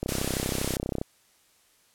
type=click train; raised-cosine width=2 ms; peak=-15 dBFS; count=33; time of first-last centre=0.03-1.015 s; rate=32.5 Hz
type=noise; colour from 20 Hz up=white; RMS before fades=-32 dBFS; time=0.08-0.77 s; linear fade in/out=10 ms
effects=white hiss -63 dBFS RMS until 1.94 s + low-pass 12000 Hz 12 dB/octave